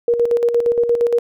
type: tone with tremolo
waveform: sine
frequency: 473.7 Hz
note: A#4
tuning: 28 cents sharp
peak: -11 dBFS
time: 0.08-1.19 s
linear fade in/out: 2 ms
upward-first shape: square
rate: 8.6 Hz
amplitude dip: 55%
effects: none